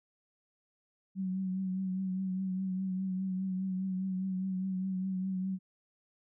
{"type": "tone with vibrato", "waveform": "sine", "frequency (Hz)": 188.1, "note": "F#3", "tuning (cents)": 29, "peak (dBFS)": -31, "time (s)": [1.15, 5.59], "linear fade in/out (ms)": 50, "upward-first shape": "triangle", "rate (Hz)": 4.9, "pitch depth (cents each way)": 40, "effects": []}